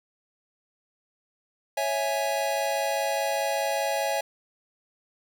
square chord, C# minor, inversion none, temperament equal, 554.4 / 659.3 / 830.6 Hz, C#5 / E5 / G#5, 0 / 0 / 0 cents, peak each -30 dBFS, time 1.77-4.21 s, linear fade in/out 5 ms, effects none

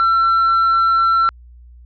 sine tone with tanh clipping, 1348 Hz, E6, 38 cents sharp, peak -12 dBFS, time 0-1.29 s, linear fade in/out 0 ms, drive 2 dB, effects added 60 Hz sine -39 dBFS peak until 1.85 s + resampled to 11025 Hz

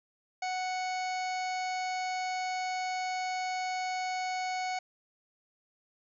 harmonic tone, 740 Hz, F#5, in tune, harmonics 1 / 2 / 3 / 4 / 5 / 6 / 7 / 8 / 9, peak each -32 / -45 / -39 / -52 / -54 / -45 / -51 / -57 / -48 dBFS, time 0.42-4.79 s, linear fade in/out 5 ms, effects none

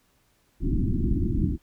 pink low-pass noise, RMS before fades -24 dBFS, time 0.6-1.58 s, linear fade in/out 50 ms, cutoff 350 Hz, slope 96 dB/octave, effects pink hiss -66 dBFS RMS until 1.62 s

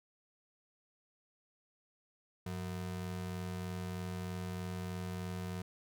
square ring-modulated tone, 138.59 Hz, C#3, in tune, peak -36 dBFS, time 2.46-5.62 s, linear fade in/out 5 ms, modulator 41.6 Hz, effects none

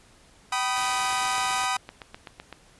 sawtooth chord, G augmented, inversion none, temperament equal with one note detuned, 768.3 / 987.8 / 1244.5 Hz, G5 / B5 / D#6, -35 / 0 / 0 cents, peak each -25 dBFS, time 0.52-1.77 s, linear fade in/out 5 ms
white noise, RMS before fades -35 dBFS, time 0.76-1.66 s, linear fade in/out 5 ms
click train, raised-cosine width 0.3 ms, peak -22 dBFS, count 13, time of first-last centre 1-2.527 s, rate 7.86 Hz
effects pink hiss -56 dBFS RMS until 2.79 s + resampled to 24000 Hz

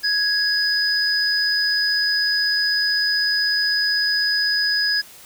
sine tone pair together, 1666 / 4992 Hz, G#6 / D#8, +5 / +5 cents, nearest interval octave + perfect fifth, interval 1900 cents, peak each -21 / -19 dBFS, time 0.03-5.02 s, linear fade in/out 20 ms, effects white hiss -44 dBFS RMS until 5.25 s

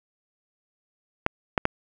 clicks, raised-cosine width 0.5 ms, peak -5 dBFS, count 3, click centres 1.264 / 1.578 / 1.654 s, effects none

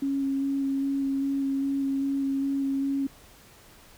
sine tone with vibrato, 274.2 Hz, C#4, 19 cents flat, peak -24 dBFS, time 0.02-3.07 s, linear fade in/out 5 ms, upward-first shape square, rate 2.5 Hz, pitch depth 10 cents each way, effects pink hiss -53 dBFS RMS until 3.97 s

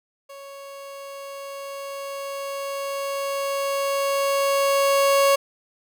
30% pulse tone with level ramp, 554.4 Hz, C#5, in tune, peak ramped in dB -36 to -12 dBFS, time 0.29-5.36 s, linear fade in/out 10 ms, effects none

